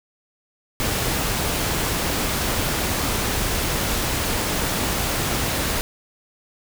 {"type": "noise", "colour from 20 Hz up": "pink", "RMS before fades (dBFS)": -23, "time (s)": [0.8, 5.81], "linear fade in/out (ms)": 0, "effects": []}